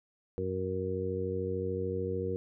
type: harmonic tone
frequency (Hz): 93.5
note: F#2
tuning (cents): +19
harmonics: 1 / 2 / 3 / 4 / 5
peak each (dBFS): -37 / -40 / -42 / -37 / -34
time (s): 0.38-2.36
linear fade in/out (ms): 0
effects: none